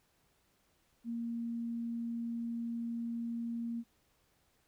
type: tone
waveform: sine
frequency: 233.1 Hz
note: A#3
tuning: in tune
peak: -35 dBFS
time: 1.04-3.84 s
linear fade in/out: 50 ms
effects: pink hiss -73 dBFS RMS until 4.67 s